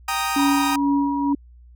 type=chord; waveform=sawtooth; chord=Eb major; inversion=first; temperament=equal; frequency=784 / 932.3 / 1244.5 Hz; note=G5 / Bb5 / Eb6; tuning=0 / 0 / 0 cents; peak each=-23 / -23 / -21 dBFS; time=0.08-0.76 s; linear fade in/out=5 ms
type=tone with tremolo; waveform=sine; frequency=281.8 Hz; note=C#4; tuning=29 cents sharp; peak=-16 dBFS; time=0.36-1.35 s; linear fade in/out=5 ms; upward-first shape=sine; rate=2.2 Hz; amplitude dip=50%
type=tone with pitch glide; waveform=sine; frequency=966 to 960.4 Hz; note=B5 to B5; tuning=-39 to -49 cents; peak=-25 dBFS; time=0.38-1.33 s; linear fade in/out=5 ms; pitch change=-10 cents; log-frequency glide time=0.73-0.82 s
effects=added 60 Hz sine -44 dBFS peak until 1.75 s